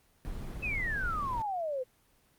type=noise; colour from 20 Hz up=brown; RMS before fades=-38 dBFS; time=0.25-1.42 s; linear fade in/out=0 ms
type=exponential sweep; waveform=sine; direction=down; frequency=2637 to 493.9 Hz; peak=-31 dBFS; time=0.62-1.84 s; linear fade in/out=20 ms
effects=pink hiss -67 dBFS RMS until 2.38 s + Opus 24 kbps